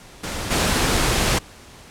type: noise with level steps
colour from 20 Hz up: pink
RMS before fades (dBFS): -28 / -19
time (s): 0.23-1.39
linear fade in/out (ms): 10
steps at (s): 0.5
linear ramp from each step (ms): 20
effects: pink hiss -44 dBFS RMS until 1.9 s + low-pass 10000 Hz 12 dB/octave